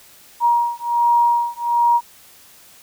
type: beating tone pair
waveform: sine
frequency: 947 / 948.3 Hz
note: A#5 / A#5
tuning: +27 / +29 cents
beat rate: 1.3 Hz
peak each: -17 dBFS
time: 0.4-2.01 s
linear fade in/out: 50 ms
effects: white hiss -47 dBFS RMS until 2.82 s